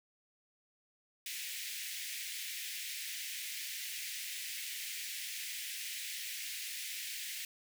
pink high-pass noise, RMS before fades -42 dBFS, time 1.26-7.45 s, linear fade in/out 2 ms, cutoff 1900 Hz, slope 48 dB/octave, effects none

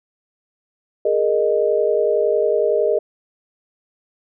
sine chord, Ab suspended second, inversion none, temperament equal with one note detuned, 415.3 / 466.2 / 618.3 Hz, Ab4 / Bb4 / Eb5, 0 / 0 / -11 cents, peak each -19 dBFS, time 1.05-2.99 s, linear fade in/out 5 ms, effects none

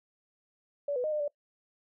sine tone with pitch steps, 573 / 495.8 / 616 / 603 / 582 Hz, D5 / B4 / D#5 / D5 / D5, -43 / +7 / -17 / +46 / -16 cents, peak -28 dBFS, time 0.88-1.28 s, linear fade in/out 5 ms, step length 80 ms, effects noise-tail reverb RT60 0.1 s tail -22 dB re dry

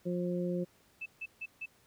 harmonic tone, 177.2 Hz, F3, 25 cents sharp, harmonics 1 / 2 / 3, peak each -33 / -36 / -38 dBFS, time 0.05-0.65 s, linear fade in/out 20 ms
sine tone bursts, 2630 Hz, E7, 5 cents flat, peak -37 dBFS, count 4, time 1.01-1.66 s, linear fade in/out 10 ms, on 50 ms, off 150 ms
effects pink hiss -66 dBFS RMS until 1.86 s + high-pass 60 Hz 12 dB/octave

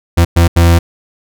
40% pulse tone bursts at uneven times, 84.9 Hz, F2, 48 cents flat, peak -4 dBFS, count 3, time 0.17-0.25 / 0.36-0.48 / 0.56-0.79 s, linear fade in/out 10 ms, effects none

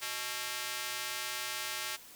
square tone with high-pass filter, 123.47 Hz, B2, in tune, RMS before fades -38 dBFS, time 0.01-1.97 s, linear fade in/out 20 ms, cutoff 1800 Hz, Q 0.64, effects white hiss -53 dBFS RMS until 2.15 s

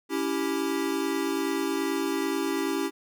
square chord, C# diminished, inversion none, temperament equal with one note detuned, 280.4 / 329.6 / 392 Hz, C#4 / E4 / G4, +20 / 0 / 0 cents, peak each -31 dBFS, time 0.09-2.91 s, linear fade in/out 50 ms, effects none

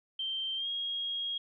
sine tone with pitch glide, 3136 to 3273 Hz, G7 to G#7, 0 to -26 cents, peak -32 dBFS, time 0.19-1.38 s, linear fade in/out 5 ms, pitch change +74 cents, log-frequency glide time 0.56-0.68 s, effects none

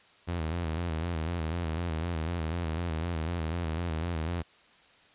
sawtooth tone with vibrato, 82.9 Hz, E2, 10 cents sharp, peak -26 dBFS, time 0.27-4.43 s, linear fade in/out 20 ms, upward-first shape square, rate 4 Hz, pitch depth 77 cents each way, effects white hiss -59 dBFS RMS until 5.14 s + resampled to 8000 Hz

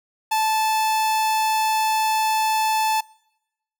45% pulse tone, 874 Hz, A5, 12 cents flat, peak -18 dBFS, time 0.31-3.01 s, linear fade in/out 10 ms, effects noise-tail reverb RT60 0.9 s tail -25 dB re dry

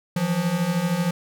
square beating tone pair, 164.3 / 177.3 Hz, E3 / F3, -5 / +26 cents, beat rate 13 Hz, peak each -27 / -23 dBFS, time 0.16-1.11 s, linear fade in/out 5 ms, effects none

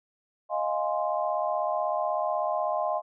sine chord, F minor seventh, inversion third, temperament equal, 622.3 / 698.5 / 830.6 / 1046.5 Hz, Eb5 / F5 / Ab5 / C6, 0 / 0 / 0 / 0 cents, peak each -29 / -30 / -33 / -32 dBFS, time 0.49-3.02 s, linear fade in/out 50 ms, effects none

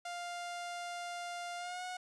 sawtooth tone with pitch glide, 700 to 730.1 Hz, F5 to F#5, +4 to -23 cents, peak -36 dBFS, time 0.05-1.97 s, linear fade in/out 5 ms, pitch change +73 cents, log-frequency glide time 1.57-1.84 s, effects resampled to 22050 Hz + 12-bit

